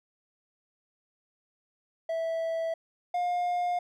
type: tone pair in turn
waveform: triangle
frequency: 656 / 710.2 Hz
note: E5 / F5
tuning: -9 / +29 cents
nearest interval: minor second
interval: 138 cents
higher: second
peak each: -26 / -24 dBFS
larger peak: second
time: 2.09-2.74 / 3.14-3.79 s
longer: neither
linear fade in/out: 5 ms
effects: none